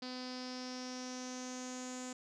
sawtooth tone with low-pass filter sweep, 253.1 Hz, B3, 43 cents sharp, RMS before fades -44 dBFS, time 0.02-2.13 s, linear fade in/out 5 ms, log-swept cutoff 4700 to 7200 Hz, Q 6.8, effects none

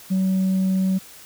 sine tone, 189 Hz, F#3, 37 cents sharp, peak -15 dBFS, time 0.1-0.99 s, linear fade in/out 20 ms, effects tanh soft clip ceiling -16 dBFS + white hiss -44 dBFS RMS until 1.25 s

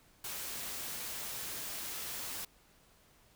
white noise, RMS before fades -41 dBFS, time 0.24-2.45 s, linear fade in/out 5 ms, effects pink hiss -65 dBFS RMS until 3.35 s

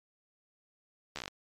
slowing click train, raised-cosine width 0.2 ms, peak -20 dBFS, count 8, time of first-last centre 1.16-1.28 s, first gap 13 ms, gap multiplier 1.09, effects MP3 96 kbps

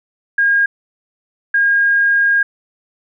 sine tone bursts at uneven times, 1624 Hz, G#6, 39 cents flat, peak -10 dBFS, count 2, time 0.38-0.66 / 1.54-2.43 s, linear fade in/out 5 ms, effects none

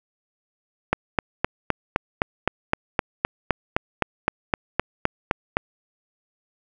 click train, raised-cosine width 0.5 ms, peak -3 dBFS, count 19, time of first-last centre 0.93-5.569 s, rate 3.88 Hz, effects none

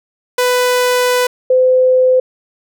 sawtooth / sine tone pair in turn, 497 / 511.6 Hz, B4 / C5, +11 / -39 cents, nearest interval minor second, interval 50 cents, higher second, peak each -7 dBFS, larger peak neither, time 0.38-1.27 / 1.5-2.2 s, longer first, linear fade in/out 5 ms, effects none

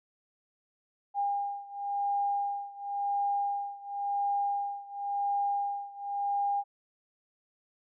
sine beating tone pair, 806 / 806.94 Hz, G5 / G5, +48 / +50 cents, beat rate 0.94 Hz, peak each -31 / -33 dBFS, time 1.14-6.64 s, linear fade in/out 50 ms, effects none

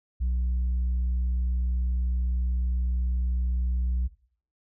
sine tone, 61.6 Hz, B1, 4 cents flat, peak -21 dBFS, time 0.2-4.08 s, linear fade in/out 20 ms, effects noise-tail reverb RT60 0.5 s tail -18 dB re dry + tanh soft clip ceiling -22 dBFS

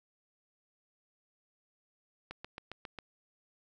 click train, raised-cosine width 0.3 ms, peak -26 dBFS, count 6, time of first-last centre 2.31-2.988 s, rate 7.38 Hz, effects none

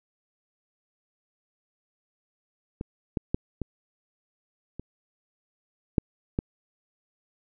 clicks, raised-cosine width 3 ms, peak -19 / -13 / -11 / -17 / -23 / -7 / -12 dBFS, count 7, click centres 2.811 / 3.172 / 3.345 / 3.617 / 4.796 / 5.982 / 6.389 s, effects none

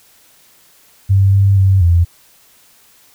sine tone with pitch steps, 97.6 / 98.6 / 96.1 / 85.8 Hz, G2 / G2 / G2 / F2, -7 / +11 / -34 / -30 cents, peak -7 dBFS, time 1.09-2.05 s, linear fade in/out 20 ms, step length 240 ms, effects white hiss -49 dBFS RMS until 3.14 s

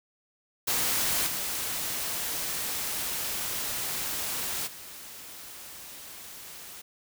white noise with level steps, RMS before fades -27 / -32 / -44 dBFS, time 0.67-6.82 s, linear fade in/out 10 ms, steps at 1.26 / 4.66 s, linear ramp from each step 20 ms, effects none

